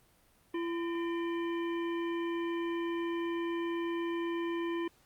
harmonic tone with a mistuned harmonic, 338.5 Hz, E4, 46 cents sharp, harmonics 1 / 3 / 5 / 7 / 9, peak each -32 / -42 / -46 / -49 / -51 dBFS, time 0.54-4.88 s, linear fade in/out 5 ms, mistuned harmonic 5, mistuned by +120 cents, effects pink hiss -66 dBFS RMS until 5.05 s + Opus 32 kbps

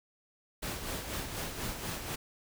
pink noise with tremolo, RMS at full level -36 dBFS, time 0.62-2.16 s, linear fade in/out 10 ms, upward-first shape sine, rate 4.1 Hz, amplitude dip 50%, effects none

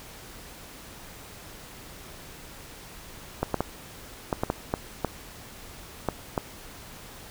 clicks, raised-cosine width 1 ms, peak -10 dBFS, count 10, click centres 3.43 / 3.543 / 3.606 / 4.328 / 4.435 / 4.501 / 4.739 / 5.047 / 6.087 / 6.378 s, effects pink hiss -45 dBFS RMS until 7.3 s

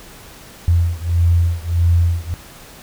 sine beating tone pair, 84.8 / 86.4 Hz, E2 / F2, +50 / -18 cents, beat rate 1.6 Hz, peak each -15 / -16 dBFS, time 0.68-2.34 s, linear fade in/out 0 ms, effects pink hiss -40 dBFS RMS until 2.82 s

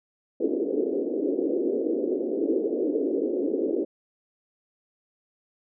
pink band-pass noise, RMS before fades -26 dBFS, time 0.4-3.85 s, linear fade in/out 10 ms, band 280 to 490 Hz, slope 48 dB/octave, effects none

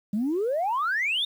sine exponential sweep, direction up, 196 to 3723 Hz, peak -22 dBFS, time 0.13-1.25 s, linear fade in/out 5 ms, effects tanh soft clip ceiling -19 dBFS + 9-bit

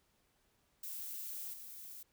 violet noise with level steps, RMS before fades -44 / -50 dBFS, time 0.83-2.03 s, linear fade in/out 5 ms, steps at 1.53 s, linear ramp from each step 10 ms, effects pink hiss -75 dBFS RMS until 2.12 s

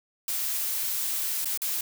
blue noise with dropouts, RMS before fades -29 dBFS, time 0.28-1.81 s, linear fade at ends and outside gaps 2 ms, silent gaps 1.446-1.456 / 1.575-1.618 s, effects none

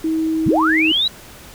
sine tone with pitch glide, 319.7 to 316.8 Hz, D#4 to D#4, +47 to +31 cents, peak -16 dBFS, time 0.04-0.92 s, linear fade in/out 5 ms, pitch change -16 cents, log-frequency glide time 0.32-0.8 s
sine linear sweep, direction up, 69.3 to 4000 Hz, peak -14 dBFS, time 0.46-1.08 s, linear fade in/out 5 ms
effects pink hiss -40 dBFS RMS until 1.54 s

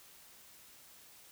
silence, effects white hiss -58 dBFS RMS until 1.31 s

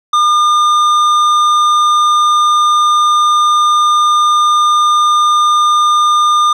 sine tone with tanh clipping, 1208 Hz, D6, 48 cents sharp, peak -9 dBFS, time 0.13-6.53 s, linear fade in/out 5 ms, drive 11 dB, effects none

